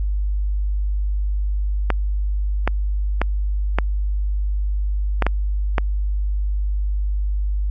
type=clicks; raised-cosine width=0.5 ms; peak=-3 dBFS; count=7; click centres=1.903 / 2.676 / 3.216 / 3.786 / 5.223 / 5.266 / 5.782 s; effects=added 50 Hz sine -18 dBFS peak until 7.7 s